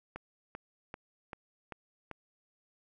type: click train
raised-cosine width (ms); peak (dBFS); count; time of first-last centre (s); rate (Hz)
0.5; -26; 6; 0.16-2.113; 2.56
effects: none